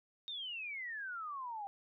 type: exponential sweep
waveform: sine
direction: down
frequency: 3729 to 784 Hz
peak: -40 dBFS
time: 0.28-1.67 s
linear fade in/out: 0 ms
effects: none